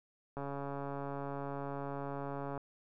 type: click train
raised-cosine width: 1 ms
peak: -27 dBFS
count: 310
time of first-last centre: 0.37-2.577 s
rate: 140 Hz
effects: none